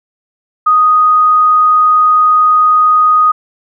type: tone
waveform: sine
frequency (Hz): 1244.5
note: D#6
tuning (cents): 0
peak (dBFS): -5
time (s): 0.66-3.32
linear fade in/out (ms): 10
effects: none